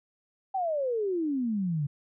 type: exponential sweep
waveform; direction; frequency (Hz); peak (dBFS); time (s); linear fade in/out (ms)
sine; down; 790 to 138.2; -26; 0.54-1.87; 10
effects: none